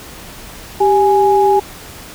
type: tone pair together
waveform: sine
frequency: 392 / 830.6 Hz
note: G4 / G#5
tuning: 0 / 0 cents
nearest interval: octave + minor second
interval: 1300 cents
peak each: -11 dBFS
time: 0.8-1.6 s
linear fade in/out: 10 ms
effects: pink hiss -34 dBFS RMS until 2.14 s

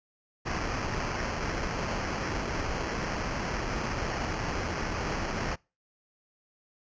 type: noise with sample-and-hold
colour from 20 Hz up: pink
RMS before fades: -32 dBFS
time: 0.45-5.56 s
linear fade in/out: 20 ms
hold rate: 3675 Hz
effects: noise-tail reverb RT60 0.3 s tail -26 dB re dry + resampled to 16000 Hz

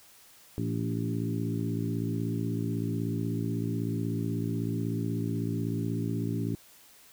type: harmonic tone with a mistuned harmonic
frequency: 56.2 Hz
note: A1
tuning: 37 cents sharp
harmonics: 2 / 3 / 4 / 5 / 6 / 7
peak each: -32 / -34 / -36 / -35 / -41 / -41 dBFS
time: 0.58-6.55 s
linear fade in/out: 0 ms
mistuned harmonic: 5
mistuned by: +30 cents
effects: white hiss -56 dBFS RMS until 7.12 s

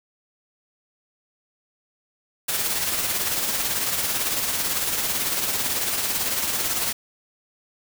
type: noise with tremolo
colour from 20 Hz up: white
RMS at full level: -23 dBFS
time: 2.48-6.93 s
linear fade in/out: 10 ms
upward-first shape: sine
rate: 18 Hz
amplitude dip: 40%
effects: none

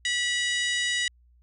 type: harmonic tone with a mistuned harmonic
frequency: 976 Hz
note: B5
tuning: 21 cents flat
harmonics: 2 / 3 / 4 / 5 / 6 / 7 / 8 / 9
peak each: -27 / -30 / -32 / -39 / -41 / -37 / -40 / -40 dBFS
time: 0.05-1.08 s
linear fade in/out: 2 ms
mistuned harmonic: 4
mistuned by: -44 cents
effects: added 60 Hz sine -56 dBFS peak until 1.42 s

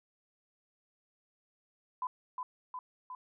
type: tone with echo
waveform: sine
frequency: 1007 Hz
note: B5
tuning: 33 cents sharp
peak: -32 dBFS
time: 2.02-2.07 s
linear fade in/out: 2 ms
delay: 360 ms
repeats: 3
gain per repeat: -3 dB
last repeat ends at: 3.15 s
effects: none

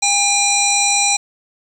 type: harmonic tone with a mistuned harmonic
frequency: 805 Hz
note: G5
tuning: 46 cents sharp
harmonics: 1 / 3 / 5 / 7 / 9 / 10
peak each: -20 / -20 / -20 / -20 / -20 / -20 dBFS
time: 0.02-1.17 s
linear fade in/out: 10 ms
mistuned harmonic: 7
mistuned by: +48 cents
effects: 7-bit

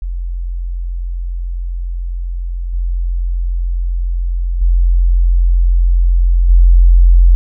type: tone with level steps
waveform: sine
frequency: 43.65 Hz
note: F1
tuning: in tune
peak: -17 / -13 / -7 / -3 dBFS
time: 0.02-7.35 s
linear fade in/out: 0 ms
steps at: 2.73 / 4.61 / 6.49 s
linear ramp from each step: 10 ms
effects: none

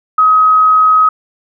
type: tone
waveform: sine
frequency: 1267 Hz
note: D#6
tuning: 31 cents sharp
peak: -5 dBFS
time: 0.18-1.09 s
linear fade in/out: 5 ms
effects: none

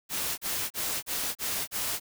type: noise bursts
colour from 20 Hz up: white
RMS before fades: -31 dBFS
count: 6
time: 0.09-2 s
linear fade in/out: 50 ms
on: 290 ms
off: 34 ms
effects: none

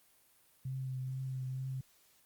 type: tone with vibrato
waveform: sine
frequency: 130.81 Hz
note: C3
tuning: in tune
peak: -36 dBFS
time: 0.65-1.81 s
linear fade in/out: 5 ms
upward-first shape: triangle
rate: 2.2 Hz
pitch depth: 23 cents each way
effects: white hiss -67 dBFS RMS until 2.25 s + Opus 32 kbps

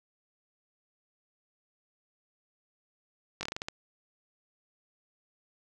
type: slowing click train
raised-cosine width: 0.2 ms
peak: -17 dBFS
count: 8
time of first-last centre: 3.41-3.685 s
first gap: 20 ms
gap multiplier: 1.22
effects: none

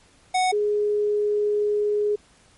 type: tone pair in turn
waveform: square / sine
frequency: 740 / 416.5 Hz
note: F#5 / G#4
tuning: 0 / +5 cents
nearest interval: minor seventh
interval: 995 cents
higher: first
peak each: -19 dBFS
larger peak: neither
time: 0.34-0.52 / 0.52-2.16 s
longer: second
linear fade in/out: 10 ms
effects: pink hiss -56 dBFS RMS until 2.57 s + MP3 48 kbps

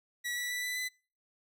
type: tone with pitch steps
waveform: sawtooth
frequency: 1938 / 1954.9 / 1971.9 / 1989 / 2006 Hz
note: B6 / B6 / B6 / B6 / B6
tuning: -33 / -18 / -3 / +12 / +26 cents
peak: -30 dBFS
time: 0.24-0.89 s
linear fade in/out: 20 ms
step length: 130 ms
effects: noise-tail reverb RT60 0.4 s tail -26 dB re dry

